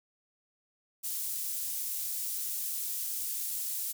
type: high-pass noise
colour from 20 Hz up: pink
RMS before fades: -35 dBFS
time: 1.03-3.93 s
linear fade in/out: 20 ms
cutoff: 10000 Hz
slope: 12 dB/octave
effects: none